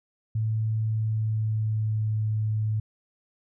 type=tone with pitch glide; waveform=sine; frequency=110 to 108.17 Hz; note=A2 to A2; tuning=0 to -29 cents; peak=-23 dBFS; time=0.35-2.8 s; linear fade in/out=5 ms; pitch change=-29 cents; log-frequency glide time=0.82-2.17 s; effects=none